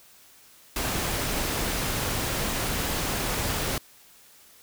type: noise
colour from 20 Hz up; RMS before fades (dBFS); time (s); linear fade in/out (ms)
pink; -28; 0.76-3.78; 2
effects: white hiss -54 dBFS RMS until 4.62 s